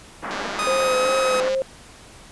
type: band-pass noise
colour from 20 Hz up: white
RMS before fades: -30 dBFS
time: 0.22-1.5 s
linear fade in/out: 20 ms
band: 200 to 1700 Hz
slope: 24 dB/octave
type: click train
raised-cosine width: 0.2 ms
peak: -16 dBFS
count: 251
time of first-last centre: 0.31-1.548 s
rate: 202 Hz
type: tone with pitch glide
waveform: sawtooth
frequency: 1244.5 to 1271.4 Hz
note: D#6 to D#6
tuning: 0 to +37 cents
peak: -19 dBFS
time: 0.59-1.4 s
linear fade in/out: 0 ms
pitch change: +37 cents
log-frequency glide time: 0.74-0.98 s
type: tone with vibrato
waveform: sine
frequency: 521 Hz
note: C5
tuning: 7 cents flat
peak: -19 dBFS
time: 0.67-1.62 s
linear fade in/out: 0 ms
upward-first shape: sine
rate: 2.5 Hz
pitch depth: 33 cents each way
effects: pink hiss -45 dBFS RMS until 2.31 s + resampled to 24000 Hz